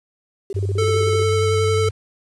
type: tone bursts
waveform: sine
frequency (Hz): 392.8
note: G4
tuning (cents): +4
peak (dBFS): -24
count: 12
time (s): 0.5-1.222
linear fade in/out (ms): 2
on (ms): 29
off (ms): 34
type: tone with pitch glide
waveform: sine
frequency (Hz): 98 to 97.1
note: G2 to G2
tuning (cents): 0 to -16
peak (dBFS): -19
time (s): 0.54-1.91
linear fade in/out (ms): 20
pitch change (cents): -16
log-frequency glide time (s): 0.81-1.22
type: tone with vibrato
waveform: square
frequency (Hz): 440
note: A4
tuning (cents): 0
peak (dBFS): -18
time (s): 0.78-1.89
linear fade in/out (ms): 5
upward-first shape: sine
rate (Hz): 11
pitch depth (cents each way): 13
effects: resampled to 22050 Hz + 8-bit